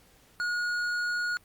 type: tone with hard clipping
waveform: triangle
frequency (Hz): 1444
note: F#6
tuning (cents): -43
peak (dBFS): -29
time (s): 0.4-1.37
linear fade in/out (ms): 0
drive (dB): 12
effects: pink hiss -60 dBFS RMS until 1.44 s + Opus 48 kbps